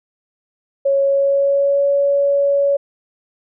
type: tone with pitch glide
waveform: sine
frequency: 552 to 562.6 Hz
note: C#5 to C#5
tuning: -7 to +26 cents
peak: -12 dBFS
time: 0.85-2.77 s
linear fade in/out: 10 ms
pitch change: +33 cents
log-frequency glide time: 1.01-1.86 s
effects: none